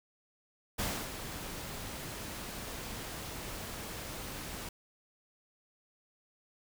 pink noise with ADSR envelope, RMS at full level -33 dBFS, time 0.78-4.69 s, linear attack 18 ms, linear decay 280 ms, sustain -9 dB, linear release 4 ms, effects none

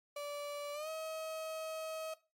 35% pulse tone with pitch glide, 580 to 636.2 Hz, D5 to D#5, -22 to +38 cents, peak -38 dBFS, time 0.16-2.14 s, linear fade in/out 5 ms, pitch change +160 cents, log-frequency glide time 0.73-0.89 s, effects noise-tail reverb RT60 0.3 s tail -18 dB re dry + MP3 64 kbps

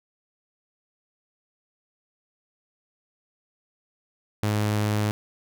sawtooth tone, 105.4 Hz, G#2, 26 cents sharp, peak -18 dBFS, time 4.43-5.11 s, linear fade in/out 0 ms, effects none

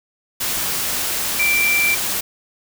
sine tone in noise, 2349 Hz, D7, in tune, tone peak -15 dBFS, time 1.39-1.95 s, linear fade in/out 10 ms, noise white, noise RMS -22 dBFS, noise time 0.4-2.21 s, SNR +4 dB, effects none

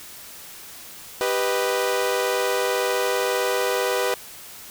sawtooth chord, G augmented, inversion none, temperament equal, 392 / 493.9 / 622.3 Hz, G4 / B4 / D#5, 0 / 0 / 0 cents, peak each -22 / -19 / -25 dBFS, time 1.21-4.14 s, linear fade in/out 0 ms, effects white hiss -41 dBFS RMS until 4.7 s

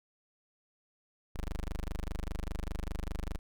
20% pulse tone, 25.01 Hz, G0, 36 cents sharp, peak -30 dBFS, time 1.35-3.39 s, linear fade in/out 10 ms, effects none

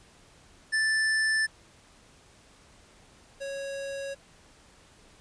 square tone pair in turn, 1760 / 552 Hz, A6 / C#5, 0 / -7 cents, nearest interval octave + minor sixth, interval 2007 cents, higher first, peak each -24 / -34 dBFS, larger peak first, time 0.72-1.47 / 3.4-4.15 s, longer neither, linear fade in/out 20 ms, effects pink hiss -57 dBFS RMS until 5.2 s + resampled to 22050 Hz

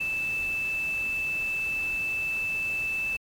sine tone in noise, 2637 Hz, E7, in tune, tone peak -26 dBFS, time 0-3.17 s, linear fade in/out 10 ms, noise pink, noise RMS -44 dBFS, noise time 0-3.17 s, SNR +15 dB, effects MP3 96 kbps

